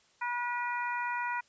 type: harmonic tone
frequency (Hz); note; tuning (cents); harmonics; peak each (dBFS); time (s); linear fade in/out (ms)
484.3; B4; -34; 2 / 3 / 4 / 5; -33 / -37 / -39 / -41; 0.21-1.41; 10
effects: white hiss -66 dBFS RMS until 1.48 s + resampled to 16000 Hz